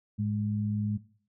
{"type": "tone pair together", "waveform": "sine", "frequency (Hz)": [107.76, 207.7], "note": ["A2", "G#3"], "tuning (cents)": [-36, 0], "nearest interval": "major seventh", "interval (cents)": 1136, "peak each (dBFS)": [-29, -30], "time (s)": [0.18, 0.98], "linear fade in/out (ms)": 20, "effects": ["noise-tail reverb RT60 0.5 s tail -18 dB re dry"]}